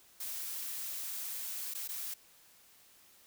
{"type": "noise with dropouts", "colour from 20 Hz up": "blue", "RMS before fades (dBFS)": -40, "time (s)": [0.2, 2.14], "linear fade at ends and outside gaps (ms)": 5, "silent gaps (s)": [[1.739, 1.748], [1.878, 1.888]], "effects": ["white hiss -62 dBFS RMS until 3.26 s"]}